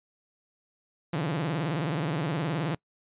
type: tone with vibrato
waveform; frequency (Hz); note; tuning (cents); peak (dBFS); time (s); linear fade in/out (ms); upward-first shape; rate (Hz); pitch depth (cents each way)
sawtooth; 155.56; D#3; 0; -23; 1.13-2.75; 5; sine; 19; 220
effects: noise-tail reverb RT60 0.1 s tail -24 dB re dry + resampled to 8000 Hz